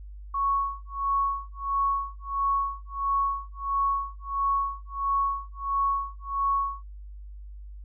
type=tone with tremolo; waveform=sine; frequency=1108.7 Hz; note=C#6; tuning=in tune; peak=-21 dBFS; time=0.34-6.83 s; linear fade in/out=5 ms; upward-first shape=sine; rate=1.5 Hz; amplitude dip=100%; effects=added 50 Hz sine -39 dBFS peak until 7.84 s